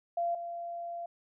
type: tone pair in turn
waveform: sine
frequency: 687 / 687 Hz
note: F5 / F5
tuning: -29 / -29 cents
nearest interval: unison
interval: 0 cents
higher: neither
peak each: -28 / -36 dBFS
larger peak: first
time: 0.17-0.35 / 0.35-1.06 s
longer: second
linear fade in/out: 5 ms
effects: none